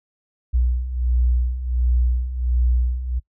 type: beating tone pair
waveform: sine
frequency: 60.2 / 61.6 Hz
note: B1 / B1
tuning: -44 / -4 cents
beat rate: 1.4 Hz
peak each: -23 / -18 dBFS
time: 0.53-3.2 s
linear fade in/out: 20 ms
effects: noise-tail reverb RT60 0.1 s tail -23 dB re dry